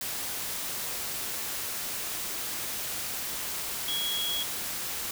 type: tone in noise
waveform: sine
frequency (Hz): 3322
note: G#7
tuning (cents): 0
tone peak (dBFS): -29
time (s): 3.88-4.43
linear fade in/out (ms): 2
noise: white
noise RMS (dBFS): -34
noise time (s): 0.01-5.11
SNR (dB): +2
effects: none